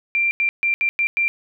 sine tone bursts at uneven times, 2367 Hz, D7, 13 cents sharp, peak -16 dBFS, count 6, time 0.15-0.31 / 0.4-0.49 / 0.63-0.74 / 0.81-0.89 / 0.99-1.07 / 1.17-1.28 s, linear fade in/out 0 ms, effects none

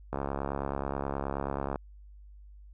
click train, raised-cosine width 1 ms, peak -18 dBFS, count 114, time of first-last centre 0.13-1.758 s, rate 69.4 Hz, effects added 50 Hz sine -48 dBFS peak until 2.73 s

